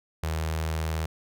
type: tone with notch filter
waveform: sawtooth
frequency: 79.5 Hz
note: D#2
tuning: 38 cents sharp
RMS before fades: -29 dBFS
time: 0.23-1.06 s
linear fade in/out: 5 ms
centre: 260 Hz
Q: 1.2
effects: none